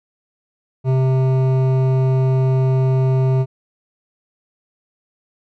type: tone with hard clipping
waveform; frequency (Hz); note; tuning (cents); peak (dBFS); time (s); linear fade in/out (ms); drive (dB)
triangle; 131; C3; +2; -15; 0.84-3.46; 50; 16
effects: none